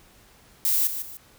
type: noise with echo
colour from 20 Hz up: violet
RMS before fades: -22 dBFS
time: 0.65-0.87 s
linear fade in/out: 0 ms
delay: 150 ms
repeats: 2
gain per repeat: -9 dB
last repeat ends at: 1.17 s
effects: pink hiss -55 dBFS RMS until 1.38 s